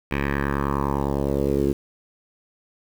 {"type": "tone with low-pass filter sweep", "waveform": "10% pulse", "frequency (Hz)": 69.9, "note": "C#2", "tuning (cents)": 15, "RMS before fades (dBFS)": -23, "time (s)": [0.11, 1.73], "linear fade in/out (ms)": 5, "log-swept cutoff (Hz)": [2400, 360], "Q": 3.1, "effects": ["7-bit"]}